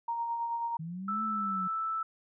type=tone with tremolo; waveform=sine; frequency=932.3 Hz; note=A#5; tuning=in tune; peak=-29 dBFS; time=0.08-0.77 s; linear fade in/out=5 ms; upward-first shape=sine; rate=9.3 Hz; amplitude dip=35%
type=linear two-way sweep; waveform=sine; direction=up then down; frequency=155.56 to 220 to 181.4 Hz; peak=-36 dBFS; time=0.79-1.68 s; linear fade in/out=10 ms; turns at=1.23 s
type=tone; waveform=sine; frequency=1318.5 Hz; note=E6; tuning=in tune; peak=-30 dBFS; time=1.08-2.03 s; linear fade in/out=5 ms
effects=none